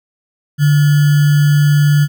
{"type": "tone with sample-and-hold", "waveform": "sine", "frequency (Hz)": 146.83, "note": "D3", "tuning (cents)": 0, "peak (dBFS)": -7, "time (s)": [0.58, 2.08], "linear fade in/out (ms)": 50, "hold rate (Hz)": 1575, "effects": []}